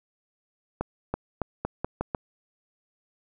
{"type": "accelerating click train", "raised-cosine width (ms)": 1, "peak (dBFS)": -13, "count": 7, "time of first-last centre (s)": [0.81, 2.148], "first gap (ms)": 330, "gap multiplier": 0.84, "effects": []}